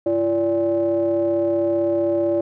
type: ring-modulated tone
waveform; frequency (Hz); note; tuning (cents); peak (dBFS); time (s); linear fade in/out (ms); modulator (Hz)
triangle; 119.2; A#2; +39; -12; 0.06-2.41; 5; 459
effects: none